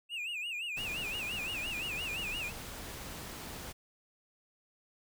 triangle tone with vibrato, 2637 Hz, E7, in tune, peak -34 dBFS, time 0.09-2.52 s, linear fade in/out 50 ms, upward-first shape sine, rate 5.8 Hz, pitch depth 160 cents each way
pink noise, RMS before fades -44 dBFS, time 0.76-3.73 s, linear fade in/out 20 ms
effects none

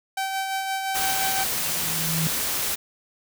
sawtooth tone with tremolo, 772 Hz, G5, 27 cents flat, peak -20 dBFS, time 0.17-1.44 s, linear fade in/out 5 ms, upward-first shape sine, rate 5.8 Hz, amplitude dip 35%
white noise, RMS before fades -26 dBFS, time 0.94-2.76 s, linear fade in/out 20 ms
sine tone with exponential growth, 161.7 Hz, E3, 33 cents flat, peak -21 dBFS, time 1.3-2.27 s, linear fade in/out 0 ms, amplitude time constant 210 ms
effects none

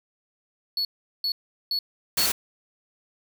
triangle tone bursts, 4400 Hz, C#8, 14 cents flat, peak -22 dBFS, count 4, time 0.77-2.26 s, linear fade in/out 2 ms, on 80 ms, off 390 ms
white noise, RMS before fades -24 dBFS, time 2.17-2.32 s, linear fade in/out 5 ms
effects none

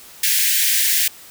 white high-pass noise, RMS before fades -17 dBFS, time 0.23-1.08 s, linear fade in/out 5 ms, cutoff 1600 Hz, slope 96 dB/octave, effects white hiss -42 dBFS RMS until 1.3 s

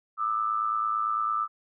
sine tone pair together, 1200 / 1308.9 Hz, D6 / E6, +37 / -13 cents, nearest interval major second, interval 150 cents, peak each -27 / -28 dBFS, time 0.17-1.48 s, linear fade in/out 50 ms, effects none

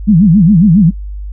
sine tone with vibrato, 185 Hz, F#3, in tune, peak -3 dBFS, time 0.07-0.91 s, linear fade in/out 20 ms, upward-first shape sine, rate 7.3 Hz, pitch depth 280 cents each way, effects noise-tail reverb RT60 0.1 s tail -25 dB re dry + added 50 Hz sine -20 dBFS peak until 1.32 s

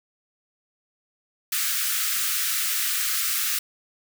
white high-pass noise, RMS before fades -25 dBFS, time 1.52-3.59 s, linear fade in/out 5 ms, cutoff 1200 Hz, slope 96 dB/octave, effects none

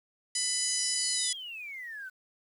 harmonic tone, 997 Hz, B5, 16 cents sharp, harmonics 2 / 3 / 4 / 5 / 6 / 7 / 8 / 9 / 10, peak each -41 / -41 / -41 / -33 / -39 / -34 / -41 / -38 / -35 dBFS, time 0.35-1.33 s, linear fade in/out 5 ms
sine exponential sweep, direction down, 7140 to 1480 Hz, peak -38 dBFS, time 0.61-2.1 s, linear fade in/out 20 ms
effects 10-bit

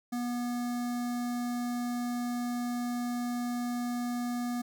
square tone with notch filter, 242.5 Hz, B3, 31 cents flat, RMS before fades -33 dBFS, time 0.12-4.62 s, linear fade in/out 10 ms, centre 2800 Hz, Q 1.2, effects none

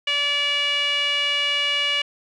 sawtooth tone with band-pass filter, 576 Hz, D5, 34 cents flat, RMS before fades -22 dBFS, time 0.07-2.02 s, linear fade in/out 5 ms, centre 2700 Hz, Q 8, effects resampled to 24000 Hz

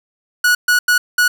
45% pulse tone bursts at uneven times, 1464 Hz, F#6, 19 cents flat, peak -10 dBFS, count 4, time 0.44-0.55 / 0.68-0.79 / 0.88-0.98 / 1.18-1.28 s, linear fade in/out 5 ms, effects none

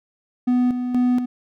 triangle tone with tremolo, 248.1 Hz, B3, 8 cents sharp, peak -13 dBFS, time 0.47-1.26 s, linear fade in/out 10 ms, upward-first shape square, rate 2.1 Hz, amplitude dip 55%, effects none

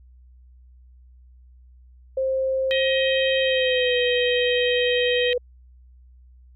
sine tone with pitch glide, 528 to 492.6 Hz, C5 to B4, +16 to -5 cents, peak -20 dBFS, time 2.17-5.38 s, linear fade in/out 5 ms, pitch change -121 cents, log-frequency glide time 3.41-3.97 s
harmonic tone, 631 Hz, D#5, 24 cents sharp, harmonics 3 / 4 / 5 / 6, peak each -27 / -28 / -26 / -32 dBFS, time 2.71-5.33 s, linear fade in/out 0 ms
effects added 62 Hz sine -47 dBFS peak until 6.55 s

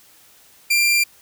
sawtooth tone, 2377 Hz, D7, 20 cents sharp, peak -11 dBFS, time 0.7-1.04 s, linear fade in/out 10 ms, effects white hiss -51 dBFS RMS until 1.21 s

